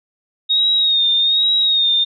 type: tone with vibrato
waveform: sine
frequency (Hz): 3729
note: A#7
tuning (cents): 0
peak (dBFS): -12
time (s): 0.49-2.05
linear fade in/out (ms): 20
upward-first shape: sine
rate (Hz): 1.2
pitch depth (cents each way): 54
effects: none